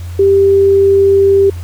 sine tone, 393.6 Hz, G4, 7 cents sharp, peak -5 dBFS, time 0.19-1.5 s, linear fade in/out 5 ms, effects added 87 Hz sine -21 dBFS peak until 1.63 s + pink hiss -39 dBFS RMS until 1.63 s

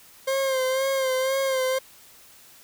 40% pulse tone with vibrato, 529 Hz, C5, 19 cents sharp, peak -21 dBFS, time 0.27-1.79 s, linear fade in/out 10 ms, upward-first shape sine, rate 2 Hz, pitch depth 43 cents each way, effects white hiss -51 dBFS RMS until 2.63 s

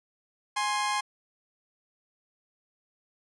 sawtooth tone pair together, 830.6 / 1055.2 Hz, G#5 / C6, 0 / +14 cents, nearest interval major third, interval 414 cents, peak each -26 / -25 dBFS, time 0.56-1.01 s, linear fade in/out 10 ms, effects resampled to 24000 Hz

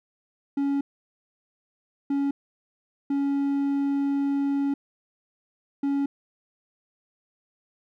triangle tone bursts at uneven times, 279.7 Hz, C#4, 16 cents sharp, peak -20 dBFS, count 4, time 0.57-0.81 / 2.1-2.31 / 3.1-4.74 / 5.83-6.06 s, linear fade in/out 5 ms, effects none

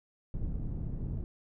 pink low-pass noise, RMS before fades -35 dBFS, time 0.34-1.24 s, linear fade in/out 2 ms, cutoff 170 Hz, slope 12 dB/octave, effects none

